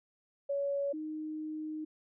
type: tone pair in turn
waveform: sine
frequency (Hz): 562 / 309.6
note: C#5 / D#4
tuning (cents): +24 / -9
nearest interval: minor seventh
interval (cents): 1033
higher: first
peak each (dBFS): -30 / -36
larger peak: first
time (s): 0.49-0.93 / 0.93-1.85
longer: second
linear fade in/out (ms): 10
effects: none